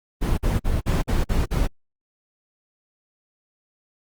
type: noise bursts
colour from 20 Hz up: brown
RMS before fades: -20 dBFS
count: 7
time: 0.21-1.676 s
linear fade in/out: 20 ms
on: 170 ms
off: 46 ms
effects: Opus 24 kbps